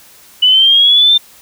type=linear sweep; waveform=sine; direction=up; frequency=2959 to 3613 Hz; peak=-5 dBFS; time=0.42-1.18 s; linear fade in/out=10 ms; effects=white hiss -42 dBFS RMS until 1.41 s